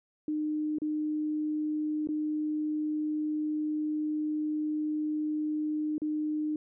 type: tone with dropouts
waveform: sine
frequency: 304.7 Hz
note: D#4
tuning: 36 cents flat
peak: -28 dBFS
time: 0.28-6.56 s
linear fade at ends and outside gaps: 2 ms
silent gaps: 0.785-0.818 / 2.073-2.088 / 5.981-6.018 s
effects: none